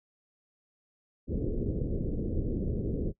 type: low-pass noise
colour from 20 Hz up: pink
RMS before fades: -31 dBFS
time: 1.27-3.13 s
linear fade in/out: 50 ms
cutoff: 490 Hz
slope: 48 dB/octave
effects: noise-tail reverb RT60 0.1 s tail -22 dB re dry